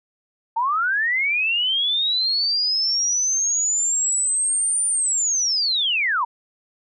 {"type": "linear two-way sweep", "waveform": "sine", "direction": "up then down", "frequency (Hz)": [880, 9240, 880], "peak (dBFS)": -18, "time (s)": [0.56, 6.25], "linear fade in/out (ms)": 10, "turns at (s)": 4.87, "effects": []}